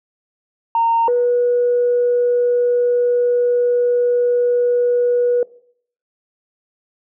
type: tone pair in turn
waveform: sine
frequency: 920 / 486.2 Hz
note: A#5 / B4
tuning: -23 / -27 cents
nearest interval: major seventh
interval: 1104 cents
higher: first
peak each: -12 dBFS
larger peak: neither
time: 0.75-1.08 / 1.08-5.43 s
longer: second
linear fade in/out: 2 ms
effects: noise-tail reverb RT60 0.6 s tail -20 dB re dry + tanh soft clip ceiling -8 dBFS